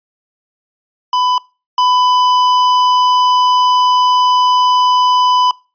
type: tone pair in turn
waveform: square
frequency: 999 / 999 Hz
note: B5 / B5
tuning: +20 / +20 cents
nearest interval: unison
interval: 0 cents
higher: neither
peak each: -12 / -10 dBFS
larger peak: second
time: 1.13-1.38 / 1.78-5.51 s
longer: second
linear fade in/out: 2 ms
effects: noise-tail reverb RT60 0.3 s tail -23 dB re dry + resampled to 11025 Hz